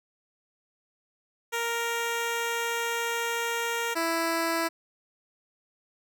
10% pulse tone pair in turn, 466.2 / 330.9 Hz, A#4 / E4, 0 / +7 cents, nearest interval tritone, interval 593 cents, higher first, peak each -19 / -17 dBFS, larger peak second, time 1.52-3.95 / 3.95-4.69 s, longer first, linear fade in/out 20 ms, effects none

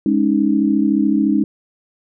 sine chord, Ab suspended fourth, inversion none, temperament equal, 207.7 / 277.2 / 311.1 Hz, Ab3 / Db4 / Eb4, 0 / 0 / 0 cents, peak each -17 dBFS, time 0.06-1.44 s, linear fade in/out 2 ms, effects none

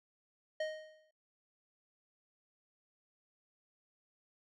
square tone with exponential decay, 622.3 Hz, D#5, in tune, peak -33 dBFS, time 0.6-1.11 s, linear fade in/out 5 ms, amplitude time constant 110 ms, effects noise-tail reverb RT60 0.2 s tail -22 dB re dry + low-pass 4000 Hz 12 dB/octave

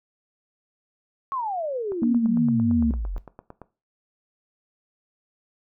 sine exponential sweep, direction down, 1119 to 41.01 Hz, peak -25 dBFS, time 1.32-3.18 s, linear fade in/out 0 ms
click train, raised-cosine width 1 ms, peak -26 dBFS, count 16, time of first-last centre 1.92-3.617 s, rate 8.84 Hz
sine tone with vibrato, 233.1 Hz, A#3, in tune, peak -18 dBFS, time 2.02-2.91 s, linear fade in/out 2 ms, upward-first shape sine, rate 3.1 Hz, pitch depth 33 cents each way
effects noise-tail reverb RT60 0.3 s tail -17 dB re dry

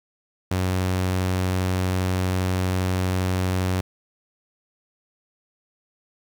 sawtooth tone, 92.5 Hz, F#2, in tune, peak -17 dBFS, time 0.51-3.81 s, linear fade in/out 5 ms, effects 8-bit

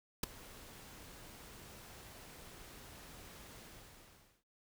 pink noise with ADSR envelope, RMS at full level -30 dBFS, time 0.23-4.44 s, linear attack 6 ms, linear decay 7 ms, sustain -24 dB, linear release 830 ms, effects none

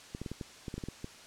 clicks, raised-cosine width 3 ms, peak -25 dBFS, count 11, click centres 0.149 / 0.216 / 0.262 / 0.316 / 0.412 / 0.682 / 0.741 / 0.78 / 0.838 / 0.886 / 1.044 s, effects white hiss -52 dBFS RMS until 1.26 s + low-pass 7000 Hz 12 dB/octave

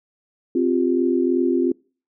sine chord, C suspended fourth, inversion none, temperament equal, 261.6 / 349.2 / 392 Hz, C4 / F4 / G4, 0 / 0 / 0 cents, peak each -20 / -19 / -25 dBFS, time 0.55-1.72 s, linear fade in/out 5 ms, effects noise-tail reverb RT60 0.4 s tail -26 dB re dry

